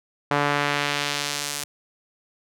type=tone with band-pass filter sweep; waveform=sawtooth; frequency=144.6 Hz; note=D3; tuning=27 cents flat; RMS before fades=-25 dBFS; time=0.31-1.64 s; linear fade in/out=2 ms; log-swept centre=1100 to 8900 Hz; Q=0.84; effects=none